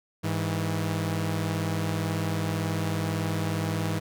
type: tone pair together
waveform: sawtooth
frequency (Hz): 101.9 / 162.02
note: G#2 / E3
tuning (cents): -32 / -30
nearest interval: minor sixth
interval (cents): 802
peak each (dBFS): -25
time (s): 0.23-4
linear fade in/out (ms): 20
effects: none